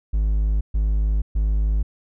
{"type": "tone bursts", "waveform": "triangle", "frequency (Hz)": 52.2, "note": "G#1", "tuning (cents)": 10, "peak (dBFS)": -15, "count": 3, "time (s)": [0.13, 1.83], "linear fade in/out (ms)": 10, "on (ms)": 480, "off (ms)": 130, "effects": []}